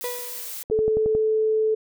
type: noise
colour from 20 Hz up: blue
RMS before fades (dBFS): -34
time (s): 0.01-0.63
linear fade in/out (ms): 0
type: tone with exponential decay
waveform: 35% pulse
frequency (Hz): 490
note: B4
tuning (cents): -14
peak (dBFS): -24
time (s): 0.04-0.64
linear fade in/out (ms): 1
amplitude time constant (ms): 130
type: click train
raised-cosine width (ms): 2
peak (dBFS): -16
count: 6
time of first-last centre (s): 0.7-1.15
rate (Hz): 11.1
type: tone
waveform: sine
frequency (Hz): 436.2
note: A4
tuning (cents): -15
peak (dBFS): -18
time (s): 0.71-1.75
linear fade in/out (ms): 10
effects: none